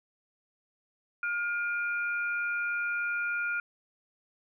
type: tone pair together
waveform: sine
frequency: 1416.8 / 2400 Hz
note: F6 / D7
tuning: +24 / +37 cents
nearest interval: major sixth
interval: 913 cents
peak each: -29 / -36 dBFS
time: 1.23-3.6 s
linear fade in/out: 2 ms
effects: none